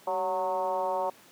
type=tone with frequency modulation; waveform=sine; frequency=740 Hz; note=F#5; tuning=in tune; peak=-26 dBFS; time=0.07-1.1 s; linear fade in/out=5 ms; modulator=179 Hz; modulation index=1.6; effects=pink hiss -55 dBFS RMS until 1.31 s + high-pass 200 Hz 12 dB/octave